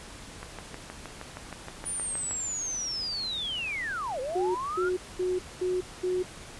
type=click train; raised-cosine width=0.5 ms; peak=-23 dBFS; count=13; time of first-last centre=0.43-2.311 s; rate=6.38 Hz
type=linear two-way sweep; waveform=sine; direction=down then up; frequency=9530 to 490 to 1460 Hz; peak=-30 dBFS; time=1.85-4.9 s; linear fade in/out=20 ms; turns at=4.2 s
type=tone bursts; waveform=sine; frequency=365.4 Hz; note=F#4; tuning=22 cents flat; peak=-25 dBFS; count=5; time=4.35-6.23 s; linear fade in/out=10 ms; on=200 ms; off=220 ms
effects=pink hiss -45 dBFS RMS until 6.59 s + resampled to 24000 Hz